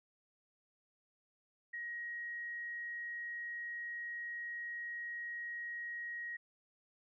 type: tone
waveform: sine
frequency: 1890 Hz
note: A#6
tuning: 23 cents sharp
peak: -40 dBFS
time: 1.73-6.37 s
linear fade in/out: 10 ms
effects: none